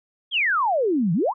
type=exponential two-way sweep; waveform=sine; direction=down then up; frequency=3400 to 156 to 1189 Hz; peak=-18 dBFS; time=0.31-1.34 s; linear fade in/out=50 ms; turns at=1.13 s; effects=none